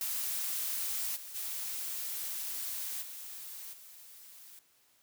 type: noise with level steps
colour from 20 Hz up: blue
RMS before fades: -35 / -46 / -38 / -45 / -53 dBFS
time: 0.01-4.59 s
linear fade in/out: 0 ms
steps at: 1.15 / 1.34 / 3.01 / 3.72 s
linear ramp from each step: 20 ms
effects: white hiss -68 dBFS RMS until 5.02 s + high-pass 80 Hz 12 dB/octave